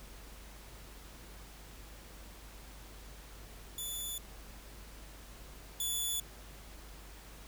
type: tone pair in turn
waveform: 10% pulse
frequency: 3477 / 3451 Hz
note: A7 / A7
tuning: -21 / -34 cents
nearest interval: unison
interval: 13 cents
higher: first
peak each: -30 / -25 dBFS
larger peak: second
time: 3.78-4.18 / 5.8-6.2 s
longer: neither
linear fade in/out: 2 ms
effects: added 50 Hz sine -51 dBFS peak until 7.47 s + pink hiss -54 dBFS RMS until 7.47 s